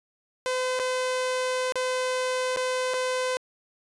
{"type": "tone with dropouts", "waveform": "sawtooth", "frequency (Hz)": 510, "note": "C5", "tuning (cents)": -44, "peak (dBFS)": -21, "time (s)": [0.46, 3.37], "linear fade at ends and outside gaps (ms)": 0, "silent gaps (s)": [[0.792, 0.798], [1.722, 1.756], [2.562, 2.571], [2.937, 2.941]], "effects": ["resampled to 22050 Hz"]}